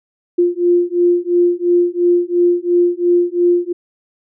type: beating tone pair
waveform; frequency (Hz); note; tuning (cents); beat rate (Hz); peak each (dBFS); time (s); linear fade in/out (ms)
sine; 349.2 / 352.1; F4 / F4; 0 / +14; 2.9; -14; 0.38-3.73; 10
effects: none